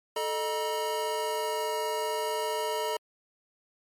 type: tone cluster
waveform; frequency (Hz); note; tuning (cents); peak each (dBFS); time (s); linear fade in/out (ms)
square; 437.9 / 613 / 954; A4 / D#5 / A#5; -8 / -26 / +40; -33 / -35 / -33; 0.16-2.97; 5
effects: MP3 64 kbps